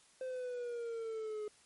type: exponential sweep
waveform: triangle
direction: down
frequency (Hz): 520 to 419.7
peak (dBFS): -36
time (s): 0.21-1.48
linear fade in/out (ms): 2
effects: white hiss -65 dBFS RMS until 1.65 s + MP3 48 kbps